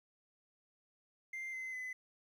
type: tone with pitch steps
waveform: triangle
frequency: 2093 / 2056 / 2019 Hz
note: C7 / C7 / B6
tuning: 0 / -31 / +38 cents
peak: -38 dBFS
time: 1.33-1.93 s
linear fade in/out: 5 ms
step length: 200 ms
effects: tanh soft clip ceiling -34 dBFS + 12-bit